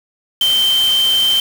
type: tone in noise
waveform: sine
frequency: 3118 Hz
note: G7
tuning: 10 cents flat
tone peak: -11 dBFS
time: 0.41-1.4 s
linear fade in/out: 2 ms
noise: white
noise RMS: -25 dBFS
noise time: 0.41-1.4 s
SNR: +11 dB
effects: none